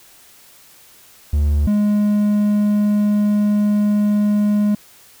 triangle tone pair in turn, 73.42 / 207.7 Hz, D2 / G#3, 0 / 0 cents, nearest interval octave + tritone, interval 1800 cents, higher second, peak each -11 dBFS, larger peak neither, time 1.33-1.67 / 1.67-4.75 s, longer second, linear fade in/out 5 ms, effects white hiss -47 dBFS RMS until 5.2 s

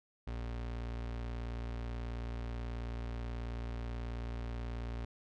35% pulse tone, 58.5 Hz, A#1, 7 cents sharp, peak -36 dBFS, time 0.27-5.05 s, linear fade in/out 5 ms, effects low-pass 4000 Hz 12 dB/octave

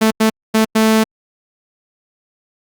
sawtooth tone bursts at uneven times, 220 Hz, A3, in tune, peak -6 dBFS, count 4, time 0.01-0.11 / 0.2-0.3 / 0.54-0.65 / 0.75-1.04 s, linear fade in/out 10 ms, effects Opus 48 kbps

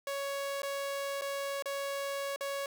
sawtooth tone with dropouts, 557 Hz, C#5, 8 cents sharp, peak -30 dBFS, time 0.07-2.66 s, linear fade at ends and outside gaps 2 ms, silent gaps 0.62-0.631 / 1.212-1.219 / 1.624-1.657 / 2.361-2.408 s, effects none

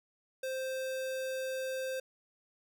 square tone, 523.3 Hz, C5, in tune, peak -35 dBFS, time 0.43-2 s, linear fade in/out 5 ms, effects none

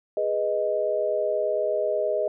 sine chord, G# minor, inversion none, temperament equal, 415.3 / 493.9 / 622.3 Hz, G#4 / B4 / D#5, 0 / 0 / 0 cents, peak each -28 / -29 / -24 dBFS, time 0.17-2.28 s, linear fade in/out 2 ms, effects none

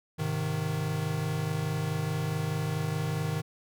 square chord, Ab major, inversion none, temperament equal, 103.83 / 130.81 / 155.56 Hz, Ab2 / C3 / Eb3, 0 / 0 / 0 cents, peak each -36 / -36 / -31 dBFS, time 0.18-3.42 s, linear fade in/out 20 ms, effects none

